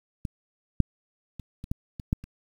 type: clicks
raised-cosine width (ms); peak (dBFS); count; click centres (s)
5; -18 / -6 / -26 / -25 / -15 / -24 / -11 / -29; 8; 0.252 / 0.803 / 1.397 / 1.641 / 1.715 / 1.998 / 2.129 / 2.24
effects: 8-bit